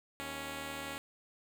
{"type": "tone pair together", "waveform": "5% pulse", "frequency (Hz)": [77.79, 277.2], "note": ["D#2", "C#4"], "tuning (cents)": [0, 0], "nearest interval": "octave + minor seventh", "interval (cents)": 2200, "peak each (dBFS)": [-35, -29], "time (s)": [0.2, 0.98], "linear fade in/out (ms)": 0, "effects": []}